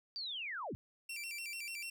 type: linear sweep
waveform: sine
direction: down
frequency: 4725 to 59.1 Hz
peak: -39 dBFS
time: 0.16-0.75 s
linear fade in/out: 0 ms
type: tone with vibrato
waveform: sawtooth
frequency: 2523 Hz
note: D#7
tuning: 23 cents sharp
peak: -38 dBFS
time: 1.09-1.9 s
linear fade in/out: 5 ms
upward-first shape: square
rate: 6.8 Hz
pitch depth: 130 cents each way
effects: none